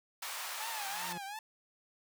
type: high-pass noise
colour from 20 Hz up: pink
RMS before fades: -41 dBFS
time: 0.22-1.13 s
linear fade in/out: 5 ms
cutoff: 780 Hz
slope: 24 dB/octave
type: tone with vibrato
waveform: sawtooth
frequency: 849 Hz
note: G#5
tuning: 38 cents sharp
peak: -37 dBFS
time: 0.6-1.39 s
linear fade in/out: 2 ms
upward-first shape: triangle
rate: 2.7 Hz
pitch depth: 170 cents each way
type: tone with exponential growth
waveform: sawtooth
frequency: 175.6 Hz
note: F3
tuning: 10 cents sharp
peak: -37 dBFS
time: 0.77-1.18 s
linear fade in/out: 5 ms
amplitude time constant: 89 ms
effects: none